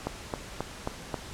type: click train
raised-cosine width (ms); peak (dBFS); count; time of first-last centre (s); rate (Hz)
1; -15; 5; 0.07-1.142; 3.73
effects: pink hiss -43 dBFS RMS until 1.33 s + low-pass 9000 Hz 12 dB/octave